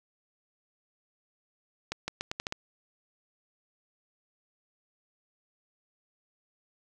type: accelerating click train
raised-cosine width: 0.2 ms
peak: -15 dBFS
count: 7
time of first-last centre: 1.92-2.524 s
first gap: 160 ms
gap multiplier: 0.81
effects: none